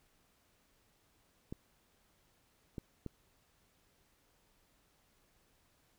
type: clicks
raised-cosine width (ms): 3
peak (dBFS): -28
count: 3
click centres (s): 1.525 / 2.782 / 3.063
effects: pink hiss -72 dBFS RMS until 5.98 s